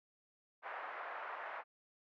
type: band-pass noise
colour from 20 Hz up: pink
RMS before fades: -45 dBFS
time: 0.62-1.64 s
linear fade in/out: 50 ms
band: 640 to 1900 Hz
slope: 24 dB/octave
effects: MP3 64 kbps